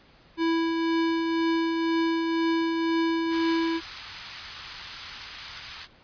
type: tone with tremolo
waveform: square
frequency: 329.6 Hz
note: E4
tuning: in tune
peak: -22 dBFS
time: 0.37-3.81 s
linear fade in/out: 50 ms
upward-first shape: triangle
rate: 2 Hz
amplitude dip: 35%
type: band-stop noise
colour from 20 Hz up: white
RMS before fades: -35 dBFS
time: 3.29-5.88 s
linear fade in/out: 50 ms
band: 110 to 940 Hz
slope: 24 dB/octave
effects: pink hiss -56 dBFS RMS until 6.03 s + resampled to 11025 Hz